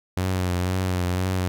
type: tone with vibrato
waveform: sawtooth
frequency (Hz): 91.4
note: F#2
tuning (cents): -21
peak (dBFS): -18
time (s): 0.17-1.48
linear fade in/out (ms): 0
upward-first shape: sine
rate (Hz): 2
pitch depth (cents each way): 42
effects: none